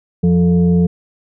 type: tone with frequency modulation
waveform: sine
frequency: 174.61 Hz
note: F3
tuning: in tune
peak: -9 dBFS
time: 0.23-0.87 s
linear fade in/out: 10 ms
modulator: 263 Hz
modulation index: 0.59
effects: none